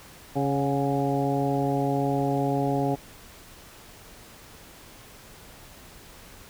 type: harmonic tone with a mistuned harmonic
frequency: 138.59 Hz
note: C#3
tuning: in tune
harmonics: 1 / 2 / 3 / 4 / 5 / 6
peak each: -28 / -27 / -30 / -32 / -30 / -33 dBFS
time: 0.35-2.96 s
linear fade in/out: 20 ms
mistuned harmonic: 5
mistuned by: +52 cents
effects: pink hiss -48 dBFS RMS until 6.49 s